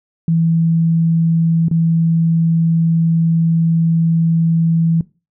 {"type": "tone with dropouts", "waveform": "sine", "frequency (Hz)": 164.81, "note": "E3", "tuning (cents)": 0, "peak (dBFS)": -11, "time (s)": [0.28, 5.01], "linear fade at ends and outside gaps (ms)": 2, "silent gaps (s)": [1.684, 1.712], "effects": ["noise-tail reverb RT60 0.3 s tail -20 dB re dry"]}